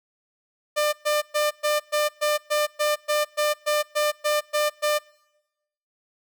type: tone bursts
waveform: sawtooth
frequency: 598 Hz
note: D5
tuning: 31 cents sharp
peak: -16 dBFS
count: 15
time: 0.76-4.99 s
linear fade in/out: 20 ms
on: 170 ms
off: 120 ms
effects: noise-tail reverb RT60 1.0 s tail -25 dB re dry

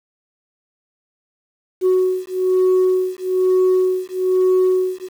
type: beating tone pair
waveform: sine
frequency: 370 / 371.1 Hz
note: F#4 / F#4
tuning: 0 / +5 cents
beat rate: 1.1 Hz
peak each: -15 dBFS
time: 1.81-5.09 s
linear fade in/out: 50 ms
effects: tanh soft clip ceiling -10 dBFS + 7-bit

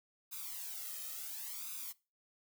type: noise with flanger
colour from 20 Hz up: blue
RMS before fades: -44 dBFS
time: 0.31-1.93 s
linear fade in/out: 20 ms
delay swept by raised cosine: 0.8 to 1.61 ms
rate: 0.71 Hz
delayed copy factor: +0.9
effects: noise-tail reverb RT60 0.3 s tail -21 dB re dry

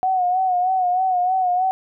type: tone with vibrato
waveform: sine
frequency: 736 Hz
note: F#5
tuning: 9 cents flat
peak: -16 dBFS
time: 0.03-1.71 s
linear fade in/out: 0 ms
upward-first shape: sine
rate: 3.2 Hz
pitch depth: 54 cents each way
effects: none

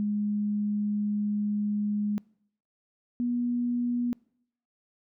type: tone pair in turn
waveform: sine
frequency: 207.7 / 242.1 Hz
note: G#3 / B3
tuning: 0 / -34 cents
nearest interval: minor third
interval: 266 cents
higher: second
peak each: -25 dBFS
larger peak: neither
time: 0-2.18 / 3.2-4.13 s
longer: first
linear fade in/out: 0 ms
effects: noise-tail reverb RT60 0.7 s tail -25 dB re dry

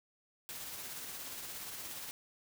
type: noise with tremolo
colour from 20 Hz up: white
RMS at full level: -43 dBFS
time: 0.49-2.11 s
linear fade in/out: 0 ms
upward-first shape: triangle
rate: 17 Hz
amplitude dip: 35%
effects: none

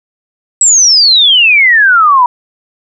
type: exponential sweep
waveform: sine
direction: down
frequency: 7902 to 950 Hz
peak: -3 dBFS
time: 0.61-2.26 s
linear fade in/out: 2 ms
effects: none

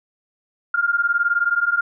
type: beating tone pair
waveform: sine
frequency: 1394 / 1413 Hz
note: F6 / F6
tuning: -4 / +20 cents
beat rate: 19 Hz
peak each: -20 / -19 dBFS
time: 0.74-1.81 s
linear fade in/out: 5 ms
effects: none

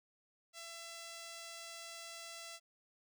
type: tone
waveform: 5% pulse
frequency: 671 Hz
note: E5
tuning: 31 cents sharp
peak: -36 dBFS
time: 0.53-2.6 s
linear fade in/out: 50 ms
effects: none

